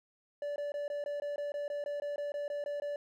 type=tone bursts; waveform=triangle; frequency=580 Hz; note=D5; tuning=22 cents flat; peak=-32 dBFS; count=16; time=0.42-2.96 s; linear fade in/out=2 ms; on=140 ms; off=20 ms; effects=none